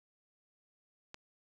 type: click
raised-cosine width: 0.2 ms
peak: -28 dBFS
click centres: 1.144 s
effects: none